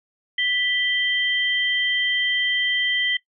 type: tone pair together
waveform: sine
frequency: 1975.5 / 3140 Hz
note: B6 / G7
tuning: 0 / +2 cents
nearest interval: minor sixth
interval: 802 cents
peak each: -22 dBFS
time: 0.38-3.17 s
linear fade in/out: 5 ms
effects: noise-tail reverb RT60 0.1 s tail -19 dB re dry